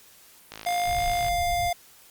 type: click train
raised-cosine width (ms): 0.2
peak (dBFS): -20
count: 42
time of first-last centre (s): 0.52-1.284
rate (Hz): 53.7
type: tone with pitch glide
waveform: square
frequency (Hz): 705 to 700.5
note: F5 to F5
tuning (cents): +16 to +5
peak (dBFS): -24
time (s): 0.66-1.73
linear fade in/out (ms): 5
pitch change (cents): -11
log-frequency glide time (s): 1.05-1.27
type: low-pass noise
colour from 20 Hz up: pink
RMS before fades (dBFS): -34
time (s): 0.84-1.71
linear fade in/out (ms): 50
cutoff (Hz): 130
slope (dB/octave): 24
effects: white hiss -53 dBFS RMS until 2.1 s + Opus 48 kbps